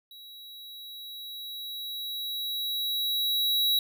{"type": "tone with level ramp", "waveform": "square", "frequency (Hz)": 3880, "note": "B7", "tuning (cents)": -31, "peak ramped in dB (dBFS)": [-46, -22], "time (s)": [0.11, 3.79], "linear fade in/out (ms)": 2, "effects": []}